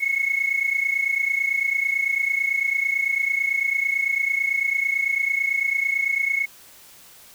sine tone pair together, 2171 / 2200 Hz, C#7 / C#7, -37 / -14 cents, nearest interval unison, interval 23 cents, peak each -23 / -21 dBFS, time 0-6.46 s, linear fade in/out 20 ms, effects tanh soft clip ceiling -13 dBFS + white hiss -48 dBFS RMS until 7.34 s

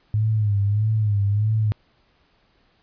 sine tone with vibrato, 104.9 Hz, G#2, 18 cents sharp, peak -17 dBFS, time 0.14-1.72 s, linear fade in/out 0 ms, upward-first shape sine, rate 1.6 Hz, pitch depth 81 cents each way, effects pink hiss -62 dBFS RMS until 2.82 s + resampled to 11025 Hz

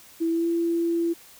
sine tone with pitch glide, 330 to 337.1 Hz, E4 to E4, +2 to +39 cents, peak -21 dBFS, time 0.2-1.14 s, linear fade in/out 20 ms, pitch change +37 cents, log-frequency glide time 0.31-0.47 s, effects white hiss -50 dBFS RMS until 1.39 s

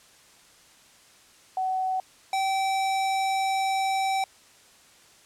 sine / square tone pair in turn, 752 / 772.2 Hz, F#5 / G5, +28 / -26 cents, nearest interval unison, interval 46 cents, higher second, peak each -24 dBFS, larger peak neither, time 1.57-2 / 2.33-4.24 s, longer second, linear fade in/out 2 ms, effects white hiss -55 dBFS RMS until 5.25 s + low-pass 9000 Hz 12 dB/octave

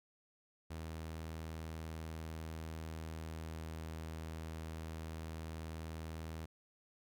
sawtooth tone, 80.2 Hz, E2, 47 cents flat, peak -39 dBFS, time 0.7-6.46 s, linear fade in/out 10 ms, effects none

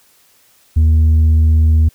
sine tone with tanh clipping, 79 Hz, D#2, 27 cents sharp, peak -8 dBFS, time 0.76-1.89 s, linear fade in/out 10 ms, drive 3 dB, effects white hiss -52 dBFS RMS until 1.94 s

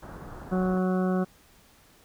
pink low-pass noise, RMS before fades -42 dBFS, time 0.02-0.79 s, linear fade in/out 10 ms, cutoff 1600 Hz, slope 48 dB/octave
harmonic tone, 185 Hz, F#3, in tune, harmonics 1 / 2 / 3 / 4 / 6 / 7 / 8, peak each -24 / -30 / -34 / -36 / -40 / -41 / -42 dBFS, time 0.51-1.25 s, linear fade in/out 20 ms
effects pink hiss -58 dBFS RMS until 2.04 s

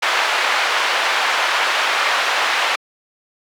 pink band-pass noise, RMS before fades -18 dBFS, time 0.02-2.76 s, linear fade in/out 10 ms, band 890 to 3100 Hz, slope 12 dB/octave, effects high-pass 400 Hz 12 dB/octave

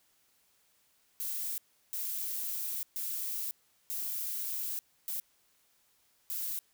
violet noise bursts at uneven times, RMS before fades -36 dBFS, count 6, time 1.2-1.58 / 1.93-2.83 / 2.96-3.51 / 3.9-4.79 / 5.08-5.2 / 6.3-6.59 s, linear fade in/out 0 ms, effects white hiss -70 dBFS RMS until 6.73 s

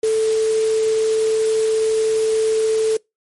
sine tone in noise, 440 Hz, A4, in tune, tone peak -14 dBFS, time 0.03-2.97 s, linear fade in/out 5 ms, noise white, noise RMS -31 dBFS, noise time 0.03-2.97 s, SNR +14 dB, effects noise-tail reverb RT60 0.2 s tail -25 dB re dry + MP3 48 kbps

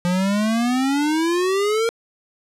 square exponential sweep, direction up, 174.61 to 466.2 Hz, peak -18 dBFS, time 0.05-1.89 s, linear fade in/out 0 ms, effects low-pass 10000 Hz 12 dB/octave

